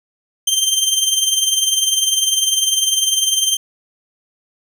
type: tone with tremolo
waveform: 20% pulse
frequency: 3145 Hz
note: G7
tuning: 5 cents sharp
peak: -6 dBFS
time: 0.47-3.57 s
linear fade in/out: 5 ms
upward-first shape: sine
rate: 20 Hz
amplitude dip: 60%
effects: none